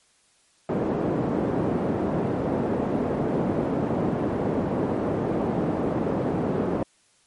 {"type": "band-pass noise", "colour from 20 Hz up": "pink", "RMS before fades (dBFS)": -25, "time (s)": [0.69, 6.83], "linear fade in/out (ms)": 2, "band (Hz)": [180, 550], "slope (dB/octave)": 12, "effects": ["white hiss -62 dBFS RMS until 7.26 s", "MP3 48 kbps"]}